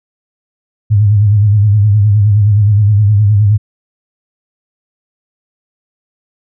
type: tone with vibrato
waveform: sine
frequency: 103.83 Hz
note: G#2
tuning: in tune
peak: -5 dBFS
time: 0.9-3.58 s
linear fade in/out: 20 ms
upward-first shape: sine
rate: 9.6 Hz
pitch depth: 79 cents each way
effects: none